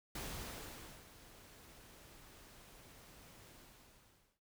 pink noise with ADSR envelope, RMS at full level -44 dBFS, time 0.15-4.4 s, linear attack 4 ms, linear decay 880 ms, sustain -15 dB, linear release 870 ms, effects none

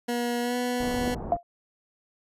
20% pulse tone with pitch glide, 240 to 246.3 Hz, B3 to B3, -49 to -5 cents, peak -21 dBFS, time 0.08-1.15 s, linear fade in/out 10 ms, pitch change +44 cents, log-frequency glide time 0.41-0.56 s
pink low-pass noise, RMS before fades -35 dBFS, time 0.8-1.37 s, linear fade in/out 5 ms, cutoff 900 Hz, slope 24 dB/octave
click, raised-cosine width 2 ms, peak -18 dBFS, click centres 1.078 s
sine tone with exponential decay, 694 Hz, F5, 11 cents flat, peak -15 dBFS, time 1.32-1.43 s, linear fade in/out 1 ms, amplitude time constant 22 ms
effects resampled to 32000 Hz

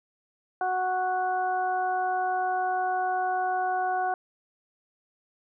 harmonic tone, 369.3 Hz, F#4, 3 cents flat, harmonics 1 / 2 / 3 / 4, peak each -36 / -25 / -37 / -34 dBFS, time 0.61-4.14 s, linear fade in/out 2 ms, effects none

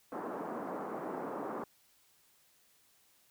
pink band-pass noise, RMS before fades -40 dBFS, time 0.12-1.64 s, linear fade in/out 2 ms, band 230 to 1200 Hz, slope 24 dB/octave, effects white hiss -68 dBFS RMS until 3.3 s

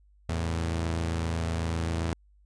sawtooth tone pair together, 82.41 / 110.16 Hz, E2 / A2, 0 / +3 cents, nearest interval perfect fourth, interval 503 cents, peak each -24 / -32 dBFS, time 0.29-2.13 s, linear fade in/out 0 ms, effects added 50 Hz sine -57 dBFS peak until 2.45 s + resampled to 22050 Hz

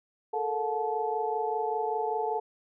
sine tone cluster, 433.4 / 458.5 / 723 / 868 Hz, A4 / A#4 / F#5 / A5, -26 / -29 / -40 / -24 cents, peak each -32 / -35 / -34 / -31 dBFS, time 0.33-2.4 s, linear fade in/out 10 ms, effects none

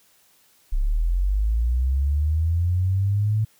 sine linear sweep, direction up, 32 to 110 Hz, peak -18 dBFS, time 0.72-3.45 s, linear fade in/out 10 ms, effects white hiss -59 dBFS RMS until 3.59 s

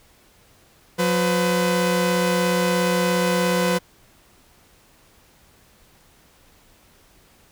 sawtooth tone pair together, 180 / 503 Hz, F#3 / B4, -47 / +32 cents, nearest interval octave + tritone, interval 1779 cents, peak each -17 dBFS, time 0.98-3.79 s, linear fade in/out 20 ms, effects pink hiss -55 dBFS RMS until 7.51 s

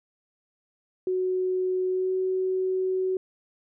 sine tone with pitch glide, 370 to 374.3 Hz, F#4 to F#4, 0 to +20 cents, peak -23 dBFS, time 1.07-3.17 s, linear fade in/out 2 ms, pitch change +20 cents, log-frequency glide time 1.88-2.13 s, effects none

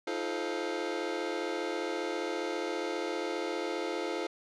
sawtooth chord, F dominant seventh, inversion third, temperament just, 314.3 / 349.2 / 436.5 / 523.8 Hz, Eb4 / F4 / A4 / C5, +18 / 0 / -14 / +2 cents, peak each -35 / -32 / -33 / -34 dBFS, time 0.07-4.27 s, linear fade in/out 5 ms, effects low-pass 5000 Hz 12 dB/octave

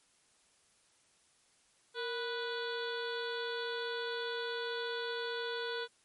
harmonic tone with a mistuned harmonic, 492.3 Hz, B4, 6 cents flat, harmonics 1 / 2 / 3 / 4 / 5 / 6 / 7 / 8 / 9, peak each -38 / -45 / -41 / -53 / -53 / -54 / -44 / -49 / -50 dBFS, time 1.94-5.88 s, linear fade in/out 50 ms, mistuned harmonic 1, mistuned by -91 cents, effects white hiss -69 dBFS RMS until 6.04 s + MP3 48 kbps

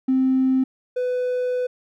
triangle tone pair in turn, 261.6 / 499.3 Hz, C4 / B4, 0 / +19 cents, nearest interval major seventh, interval 1119 cents, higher second, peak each -12 / -18 dBFS, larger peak first, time 0.08-0.64 / 0.96-1.67 s, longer second, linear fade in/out 10 ms, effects tanh soft clip ceiling -13 dBFS

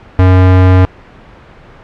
square tone, 92.5 Hz, F#2, in tune, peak -4 dBFS, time 0.19-0.85 s, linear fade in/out 0 ms, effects pink hiss -37 dBFS RMS until 1.83 s + low-pass 2000 Hz 12 dB/octave

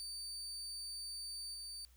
30% pulse tone with level steps, 4600 Hz, D8, 37 cents flat, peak -40 / -42 dBFS, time 0-1.85 s, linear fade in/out 0 ms, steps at 1.54 s, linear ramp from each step 2 ms, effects added 60 Hz sine -62 dBFS peak until 1.96 s + white hiss -71 dBFS RMS until 1.96 s

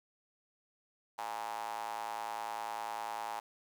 square tone with high-pass filter, 55 Hz, A1, in tune, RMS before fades -40 dBFS, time 1.18-3.4 s, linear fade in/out 5 ms, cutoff 850 Hz, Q 6, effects 10-bit

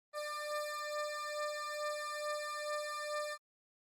20% pulse beating tone pair, 596 / 598.3 Hz, D5 / D5, +25 / +32 cents, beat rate 2.3 Hz, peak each -35 / -37 dBFS, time 0.13-3.38 s, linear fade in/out 50 ms, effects low-pass 12000 Hz 12 dB/octave + Opus 24 kbps

